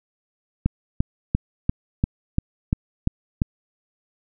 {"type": "click train", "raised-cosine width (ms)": 5, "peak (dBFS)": -6, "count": 9, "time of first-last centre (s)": [0.66, 3.419], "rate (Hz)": 2.9, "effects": []}